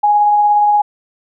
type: tone with tremolo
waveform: sine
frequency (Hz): 830.6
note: G#5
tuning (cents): 0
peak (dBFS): -7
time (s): 0.03-0.82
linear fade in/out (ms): 10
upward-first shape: triangle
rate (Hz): 17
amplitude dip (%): 25
effects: none